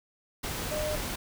sine tone in noise, 608 Hz, D#5, 40 cents flat, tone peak -30 dBFS, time 0.71-0.96 s, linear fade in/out 10 ms, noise pink, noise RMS -34 dBFS, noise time 0.43-1.16 s, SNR +1 dB, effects none

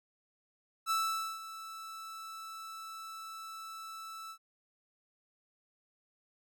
45% pulse tone with ADSR envelope, 1318.5 Hz, E6, in tune, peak -28 dBFS, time 0.86-4.38 s, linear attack 48 ms, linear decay 480 ms, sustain -15 dB, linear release 75 ms, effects none

